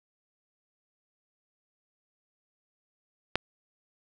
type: click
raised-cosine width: 0.3 ms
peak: -8 dBFS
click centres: 3.356 s
effects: none